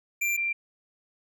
square / sine tone pair in turn, 2366 / 2366 Hz, D7 / D7, +12 / +12 cents, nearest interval unison, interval 0 cents, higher neither, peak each -25 dBFS, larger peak neither, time 0.21-0.37 / 0.37-0.53 s, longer neither, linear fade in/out 10 ms, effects none

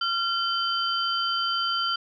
sine tone cluster, 1376 / 3082 / 4717 Hz, F6 / G7 / D8, -26 / -30 / +7 cents, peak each -26 / -28 / -31 dBFS, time 0.01-1.96 s, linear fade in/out 5 ms, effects none

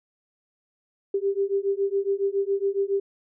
sine beating tone pair, 392 / 399.2 Hz, G4 / G4, 0 / +32 cents, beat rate 7.2 Hz, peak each -25 dBFS, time 1.14-3 s, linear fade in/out 5 ms, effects none

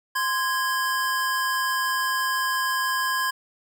square tone pair together, 1039.9 / 1649 Hz, C6 / G#6, -11 / -13 cents, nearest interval minor sixth, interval 798 cents, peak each -26 dBFS, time 0.15-3.31 s, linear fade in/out 10 ms, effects 10-bit

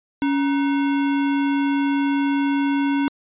sine tone with sample-and-hold, 280 Hz, C#4, 18 cents sharp, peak -17 dBFS, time 0.22-3.08 s, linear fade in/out 0 ms, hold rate 1225 Hz, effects resampled to 8000 Hz

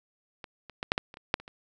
clicks, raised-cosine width 0.3 ms, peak -24 / -28 / -16 / -6 / -10 / -29 / -29 / -6 / -29 / -28 dBFS, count 10, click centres 0.442 / 0.697 / 0.829 / 0.919 / 0.979 / 1.141 / 1.171 / 1.341 / 1.4 / 1.479 s, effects none

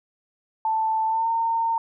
sine tone with pitch glide, 883 to 913.1 Hz, A5 to A#5, +6 to -36 cents, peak -20 dBFS, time 0.65-1.78 s, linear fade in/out 2 ms, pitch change +58 cents, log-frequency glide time 1.07-1.28 s, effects none

